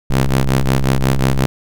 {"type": "ring-modulated tone", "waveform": "sawtooth", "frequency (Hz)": 65.41, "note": "C2", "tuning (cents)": 0, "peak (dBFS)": -5, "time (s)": [0.1, 1.46], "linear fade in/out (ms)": 0, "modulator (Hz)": 68.2, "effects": []}